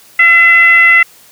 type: tone with frequency modulation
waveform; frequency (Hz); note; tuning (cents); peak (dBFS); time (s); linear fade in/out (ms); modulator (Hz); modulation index
sine; 2027; B6; +45; -3; 0.19-1.03; 5; 666; 0.56
effects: white hiss -42 dBFS RMS until 1.31 s + high-pass 60 Hz 12 dB/octave